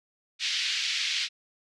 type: band-pass noise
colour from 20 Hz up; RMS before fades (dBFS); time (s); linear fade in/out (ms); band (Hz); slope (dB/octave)
white; -29; 0.39-1.29; 50; 2100 to 4800; 24
effects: low-pass 9000 Hz 12 dB/octave